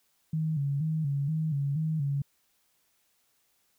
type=tone with vibrato; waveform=sine; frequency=149 Hz; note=D3; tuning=25 cents sharp; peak=-26 dBFS; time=0.33-2.22 s; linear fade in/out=5 ms; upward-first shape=square; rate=2.1 Hz; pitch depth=100 cents each way; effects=white hiss -71 dBFS RMS until 3.78 s